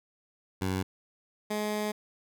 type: tone pair in turn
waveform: 15% pulse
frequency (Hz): 94 / 211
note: F#2 / G#3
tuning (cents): +28 / +28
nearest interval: octave + major second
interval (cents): 1400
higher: second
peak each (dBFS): -22 / -23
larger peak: first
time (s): 0.61-0.83 / 1.5-1.92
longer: second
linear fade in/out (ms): 10
effects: none